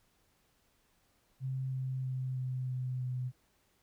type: tone with pitch steps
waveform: sine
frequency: 131.7 / 130.64 / 129.59 / 128.54 / 127.51 / 126.48 Hz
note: C3 / C3 / C3 / C3 / C3 / B2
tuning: +12 / -2 / -16 / -30 / -44 / +42 cents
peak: -33 dBFS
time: 1.4-3.32 s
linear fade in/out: 50 ms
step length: 320 ms
effects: pink hiss -72 dBFS RMS until 3.82 s